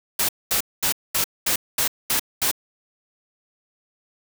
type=noise bursts; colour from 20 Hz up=white; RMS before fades=-21 dBFS; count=8; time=0.19-2.514 s; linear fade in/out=5 ms; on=98 ms; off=220 ms; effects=none